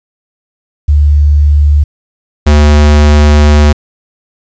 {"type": "tone pair in turn", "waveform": ["sine", "square"], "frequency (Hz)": [73.4, 74.25], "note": ["D2", "D2"], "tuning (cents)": [0, 20], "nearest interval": "unison", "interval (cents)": 20, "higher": "second", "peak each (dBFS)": -3, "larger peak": "neither", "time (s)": [[0.88, 1.84], [2.46, 3.73]], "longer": "second", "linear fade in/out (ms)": 10, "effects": ["resampled to 16000 Hz", "7-bit"]}